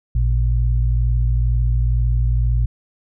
sine tone pair together, 55.6 / 117.7 Hz, A1 / A#2, +19 / +17 cents, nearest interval octave + minor second, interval 1298 cents, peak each -15 / -20 dBFS, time 0.15-2.66 s, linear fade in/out 5 ms, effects none

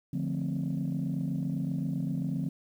sine chord, D minor seventh, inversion none, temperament equal, 146.83 / 174.61 / 220 / 261.6 Hz, D3 / F3 / A3 / C4, 0 / 0 / 0 / 0 cents, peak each -32 / -32 / -37 / -34 dBFS, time 0.13-2.49 s, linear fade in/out 5 ms, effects tanh soft clip ceiling -23 dBFS + 10-bit

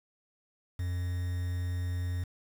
triangle tone with quantisation, 89 Hz, F2, 33 cents sharp, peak -28 dBFS, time 0.79-2.24 s, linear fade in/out 5 ms, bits 8, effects none

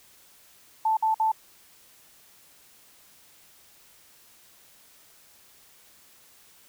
sine tone bursts, 880 Hz, A5, in tune, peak -20 dBFS, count 3, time 0.85-1.318 s, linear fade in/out 5 ms, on 120 ms, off 54 ms, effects white hiss -56 dBFS RMS until 6.68 s

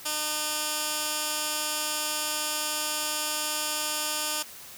15% pulse tone with band-pass filter, 304 Hz, D#4, 40 cents flat, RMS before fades -30 dBFS, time 0.05-4.43 s, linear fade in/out 10 ms, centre 8800 Hz, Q 0.63, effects white hiss -45 dBFS RMS until 4.77 s

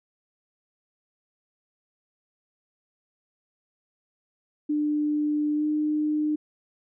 sine tone with pitch glide, 298.5 to 302.8 Hz, D4 to D#4, +28 to -47 cents, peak -22 dBFS, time 4.69-6.36 s, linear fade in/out 10 ms, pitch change +25 cents, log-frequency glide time 5.55-5.64 s, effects none

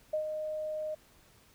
sine tone with ADSR envelope, 617 Hz, D#5, 15 cents flat, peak -27 dBFS, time 0.13-0.95 s, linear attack 8 ms, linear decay 96 ms, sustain -6 dB, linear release 10 ms, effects pink hiss -62 dBFS RMS until 1.54 s

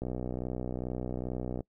click train, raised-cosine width 2 ms, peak -22 dBFS, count 100, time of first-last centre 0.02-1.607 s, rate 62.4 Hz, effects noise-tail reverb RT60 0.1 s tail -24 dB re dry

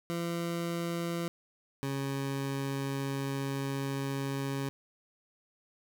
20% pulse tone pair in turn, 170 / 137.35 Hz, F3 / C#3, -46 / -16 cents, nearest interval major third, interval 370 cents, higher first, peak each -27 dBFS, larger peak neither, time 0.1-1.28 / 1.83-4.69 s, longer second, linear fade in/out 0 ms, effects none

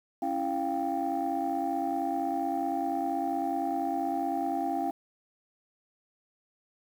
sine tone cluster, 274.7 / 330.3 / 697 / 787 Hz, C#4 / E4 / F5 / G5, -16 / +4 / -4 / +7 cents, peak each -33 / -34 / -32 / -31 dBFS, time 0.22-4.91 s, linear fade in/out 5 ms, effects tanh soft clip ceiling -20 dBFS + 9-bit

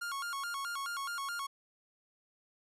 45% pulse tone with vibrato, 1244.5 Hz, D#6, in tune, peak -36 dBFS, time 0.01-1.47 s, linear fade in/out 10 ms, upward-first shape square, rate 4.7 Hz, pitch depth 210 cents each way, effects resampled to 32000 Hz

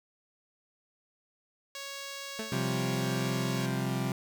5% pulse tone, 554.4 Hz, C#5, in tune, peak -27 dBFS, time 1.75-3.66 s, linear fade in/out 2 ms
20% pulse tone with exponential decay, 220 Hz, A3, in tune, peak -28 dBFS, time 2.39-2.65 s, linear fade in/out 2 ms, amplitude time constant 55 ms
30% pulse chord, C suspended fourth, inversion none, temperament equal, 130.81 / 174.61 / 196 Hz, C3 / F3 / G3, 0 / 0 / 0 cents, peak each -29 / -33 / -32 dBFS, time 2.52-4.12 s, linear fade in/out 2 ms
effects none

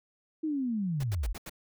sine linear sweep, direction down, 322.9 to 35.74 Hz, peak -28 dBFS, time 0.43-1.33 s, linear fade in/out 10 ms
pink noise bursts, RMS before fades -41 dBFS, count 5, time 1-1.496 s, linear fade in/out 5 ms, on 36 ms, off 79 ms
effects none

